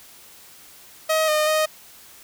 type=tone with pitch steps; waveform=sawtooth; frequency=632 / 612 / 622 Hz; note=D#5 / D#5 / D#5; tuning=+27 / -29 / -1 cents; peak=-14 dBFS; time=1.09-1.66 s; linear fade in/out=10 ms; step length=190 ms; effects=white hiss -47 dBFS RMS until 2.23 s